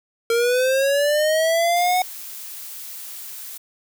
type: linear sweep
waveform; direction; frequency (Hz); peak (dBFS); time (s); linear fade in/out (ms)
square; up; 458.6 to 740; -17; 0.3-2.02; 2
type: noise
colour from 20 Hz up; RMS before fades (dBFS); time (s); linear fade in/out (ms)
blue; -35; 1.76-3.58; 10
effects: none